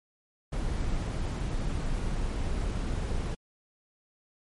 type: noise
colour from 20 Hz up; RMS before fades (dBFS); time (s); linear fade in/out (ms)
brown; -30; 0.52-3.35; 10
effects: MP3 48 kbps